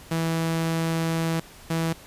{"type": "tone pair in turn", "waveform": "sawtooth", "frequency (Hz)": [163.9, 163.9], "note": ["E3", "E3"], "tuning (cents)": [-10, -10], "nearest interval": "unison", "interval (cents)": 0, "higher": "neither", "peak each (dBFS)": -19, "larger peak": "neither", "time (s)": [[0.11, 1.4], [1.7, 1.93]], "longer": "first", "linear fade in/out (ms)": 5, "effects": ["pink hiss -47 dBFS RMS until 2.06 s", "resampled to 32000 Hz"]}